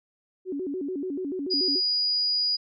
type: tone with vibrato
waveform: sine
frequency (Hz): 324.1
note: E4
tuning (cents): -29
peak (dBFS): -28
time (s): 0.45-1.81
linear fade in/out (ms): 50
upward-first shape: square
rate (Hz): 6.9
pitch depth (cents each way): 240
type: tone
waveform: sine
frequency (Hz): 4902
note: D#8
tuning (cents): -27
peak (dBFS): -22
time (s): 1.5-2.57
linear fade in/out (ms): 20
effects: none